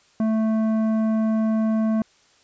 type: tone with tanh clipping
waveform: sine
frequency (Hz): 220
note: A3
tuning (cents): 0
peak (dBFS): -20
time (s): 0.2-2.02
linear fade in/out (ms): 2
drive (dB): 11
effects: white hiss -58 dBFS RMS until 2.43 s + resampled to 16000 Hz